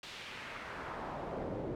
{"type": "noise with band-pass filter sweep", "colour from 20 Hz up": "brown", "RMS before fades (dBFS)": -42, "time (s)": [0.03, 1.75], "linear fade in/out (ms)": 2, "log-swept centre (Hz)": [3800, 370], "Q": 1.4, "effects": []}